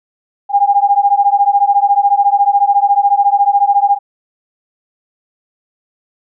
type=beating tone pair; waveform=sine; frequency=800 / 814 Hz; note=G5 / G#5; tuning=+35 / -35 cents; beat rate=14 Hz; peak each=-11 dBFS; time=0.49-3.99 s; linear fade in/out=50 ms; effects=none